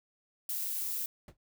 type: noise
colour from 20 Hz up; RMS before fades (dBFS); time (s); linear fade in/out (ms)
violet; -35; 0.49-1.06; 2
type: noise with exponential decay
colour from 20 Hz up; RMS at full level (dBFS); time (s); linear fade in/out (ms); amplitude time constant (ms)
brown; -41; 1.28-1.37; 2; 18
effects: none